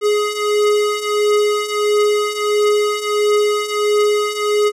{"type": "beating tone pair", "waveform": "square", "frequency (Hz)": [416.6, 418.1], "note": ["G#4", "G#4"], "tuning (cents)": [5, 12], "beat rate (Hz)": 1.5, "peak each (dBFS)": [-20, -16], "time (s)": [0.01, 4.72], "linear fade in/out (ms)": 50, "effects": ["low-pass 10000 Hz 12 dB/octave"]}